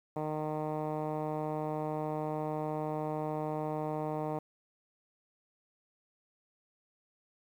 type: tone with low-pass filter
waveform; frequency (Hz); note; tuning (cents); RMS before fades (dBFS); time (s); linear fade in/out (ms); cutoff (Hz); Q
10% pulse; 153.6; D#3; -22; -35; 0.16-4.39; 5; 890; 1.3
effects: 10-bit